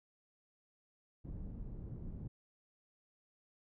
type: low-pass noise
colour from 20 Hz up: pink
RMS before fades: -45 dBFS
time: 1.24-2.28 s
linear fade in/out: 10 ms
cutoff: 210 Hz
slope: 12 dB/octave
effects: none